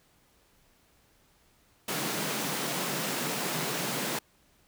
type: high-pass noise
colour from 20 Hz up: pink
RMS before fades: -32 dBFS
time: 1.88-4.19 s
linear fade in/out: 5 ms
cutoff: 130 Hz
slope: 96 dB/octave
effects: pink hiss -65 dBFS RMS until 4.67 s